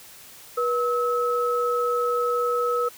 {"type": "tone pair together", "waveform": "sine", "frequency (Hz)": [484, 1292], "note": ["B4", "E6"], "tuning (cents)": [-35, -35], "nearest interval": "octave + perfect fourth", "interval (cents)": 1700, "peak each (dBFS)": [-23, -24], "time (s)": [0.57, 2.89], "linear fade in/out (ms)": 10, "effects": ["white hiss -46 dBFS RMS until 2.97 s"]}